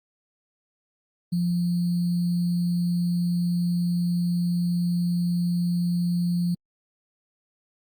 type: tone with sample-and-hold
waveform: sine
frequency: 174.61 Hz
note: F3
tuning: in tune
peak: -21 dBFS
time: 1.32-6.55 s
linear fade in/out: 10 ms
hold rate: 4410 Hz
effects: Opus 48 kbps